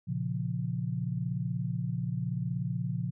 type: chord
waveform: sine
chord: Bb minor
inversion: none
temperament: equal with one note detuned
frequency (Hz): 117.76 / 138.59 / 174.61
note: Bb2 / Db3 / F3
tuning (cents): +18 / 0 / 0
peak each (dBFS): -34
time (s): 0.07-3.11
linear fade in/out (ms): 20
effects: none